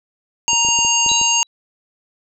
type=harmonic tone; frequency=932.3 Hz; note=A#5; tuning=in tune; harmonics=1 / 3 / 5 / 7 / 8; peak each=-21 / -17 / -26 / -17 / -25 dBFS; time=0.48-1.43 s; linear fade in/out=0 ms
type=clicks; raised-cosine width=2 ms; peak=-18 dBFS; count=8; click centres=0.532 / 0.649 / 0.687 / 0.789 / 0.849 / 1.063 / 1.116 / 1.214 s
type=tone with exponential decay; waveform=sine; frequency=3908 Hz; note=B7; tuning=19 cents flat; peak=-17 dBFS; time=1.09-1.47 s; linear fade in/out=0 ms; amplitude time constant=81 ms
effects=none